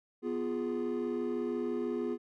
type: chord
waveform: triangle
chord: F diminished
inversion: second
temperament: equal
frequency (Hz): 246.9 / 349.2 / 415.3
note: Cb4 / F4 / Ab4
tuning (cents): 0 / 0 / 0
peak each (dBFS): -33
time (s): 0.22-2.18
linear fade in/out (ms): 50
effects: tanh soft clip ceiling -24 dBFS